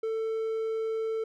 triangle tone, 444.9 Hz, A4, 19 cents sharp, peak -26 dBFS, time 0.03-1.24 s, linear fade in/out 5 ms, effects none

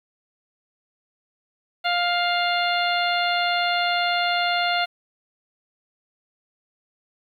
harmonic tone, 702 Hz, F5, 9 cents sharp, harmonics 1 / 2 / 3 / 4 / 5 / 6, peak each -23 / -26 / -28 / -29 / -30 / -31 dBFS, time 1.84-4.86 s, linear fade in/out 20 ms, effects 9-bit

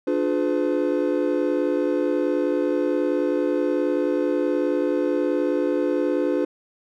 triangle chord, D diminished seventh, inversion none, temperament just, 293.7 / 352.4 / 422.9 / 507.5 Hz, D4 / F4 / Ab4 / Cb5, 0 / +16 / +31 / +47 cents, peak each -22 / -23 / -26 / -23 dBFS, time 0.07-6.45 s, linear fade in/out 5 ms, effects none

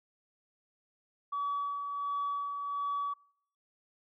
sine tone with tremolo, 1140 Hz, C#6, 48 cents sharp, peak -29 dBFS, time 1.32-3.14 s, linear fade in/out 10 ms, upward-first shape sine, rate 1.4 Hz, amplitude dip 45%, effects noise-tail reverb RT60 0.6 s tail -24 dB re dry + tanh soft clip ceiling -27 dBFS

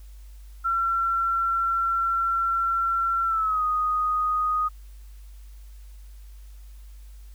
sine tone with pitch glide, 1357 to 1244.4 Hz, E6 to D#6, +50 to 0 cents, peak -21 dBFS, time 0.64-4.69 s, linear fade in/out 20 ms, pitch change -150 cents, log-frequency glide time 3.25-3.63 s, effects added 50 Hz sine -41 dBFS peak until 7.34 s + white hiss -60 dBFS RMS until 7.34 s

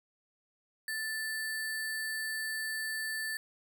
sine tone with sample-and-hold, 1760 Hz, A6, in tune, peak -33 dBFS, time 0.88-3.37 s, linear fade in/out 2 ms, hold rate 6300 Hz, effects none

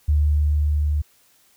sine tone with level ramp, 74.4 Hz, D2, 23 cents sharp, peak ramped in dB -14 to -18 dBFS, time 0.08-1.02 s, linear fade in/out 10 ms, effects white hiss -58 dBFS RMS until 1.56 s

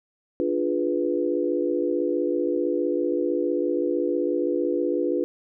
sine chord, D diminished seventh, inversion none, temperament equal, 293.7 / 349.2 / 415.3 / 493.9 Hz, D4 / F4 / Ab4 / Cb5, 0 / 0 / 0 / 0 cents, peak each -27 / -25 / -30 / -27 dBFS, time 0.4-5.24 s, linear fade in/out 0 ms, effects none

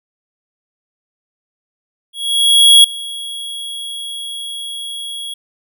square tone with ADSR envelope, 3322 Hz, G#7, in tune, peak -3 dBFS, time 2.13-5.34 s, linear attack 710 ms, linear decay 5 ms, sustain -21 dB, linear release 5 ms, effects none

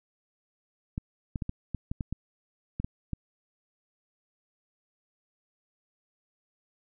clicks, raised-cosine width 5 ms, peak -19 dBFS, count 11, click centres 0.979 / 1.358 / 1.422 / 1.494 / 1.747 / 1.915 / 2.008 / 2.126 / 2.8 / 2.845 / 3.133 s, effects none

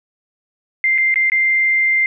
sine tone with dropouts, 2093 Hz, C7, in tune, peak -12 dBFS, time 0.84-2.06 s, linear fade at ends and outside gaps 1 ms, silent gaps 0.979-0.983 / 1.142-1.158 / 1.299-1.319 s, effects none

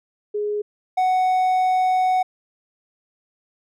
sine / triangle tone pair in turn, 416.6 / 742.3 Hz, G#4 / F#5, +5 / +5 cents, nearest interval minor seventh, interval 1000 cents, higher second, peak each -21 / -14 dBFS, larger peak second, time 0.34-0.62 / 0.97-2.23 s, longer second, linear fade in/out 10 ms, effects none

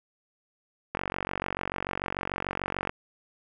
click train, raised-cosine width 0.5 ms, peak -14 dBFS, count 92, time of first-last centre 0.95-2.894 s, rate 46.8 Hz, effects none

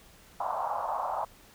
white band-pass noise, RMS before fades -32 dBFS, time 0.4-1.25 s, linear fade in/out 5 ms, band 620 to 1100 Hz, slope 48 dB/octave, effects pink hiss -56 dBFS RMS until 1.54 s

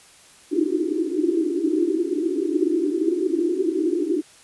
pink band-pass noise, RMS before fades -22 dBFS, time 0.51-4.22 s, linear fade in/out 20 ms, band 300 to 380 Hz, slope 96 dB/octave, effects white hiss -50 dBFS RMS until 4.43 s + resampled to 24000 Hz

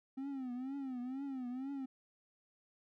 triangle tone with vibrato, 261.6 Hz, C4, in tune, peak -37 dBFS, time 0.17-1.86 s, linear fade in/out 10 ms, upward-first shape triangle, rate 2.1 Hz, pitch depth 140 cents each way, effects none

